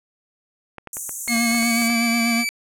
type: clicks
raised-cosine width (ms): 0.5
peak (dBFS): -20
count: 11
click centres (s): 0.783 / 0.873 / 0.969 / 1.093 / 1.277 / 1.364 / 1.514 / 1.547 / 1.627 / 1.82 / 1.901
type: high-pass noise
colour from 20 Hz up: pink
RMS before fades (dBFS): -28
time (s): 0.93-1.88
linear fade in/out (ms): 2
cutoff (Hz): 6300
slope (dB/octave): 96
type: tone with vibrato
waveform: square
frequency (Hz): 233.1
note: A#3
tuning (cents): 0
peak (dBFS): -20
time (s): 1.28-2.45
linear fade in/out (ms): 50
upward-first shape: sine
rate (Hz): 8.2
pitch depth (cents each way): 30
type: tone with pitch glide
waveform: sawtooth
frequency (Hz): 2167 to 2309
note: C#7 to D7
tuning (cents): -40 to -30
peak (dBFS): -18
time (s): 1.28-2.49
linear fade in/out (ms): 0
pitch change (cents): +110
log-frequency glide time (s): 1.43-1.94
effects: low-pass 12000 Hz 12 dB/octave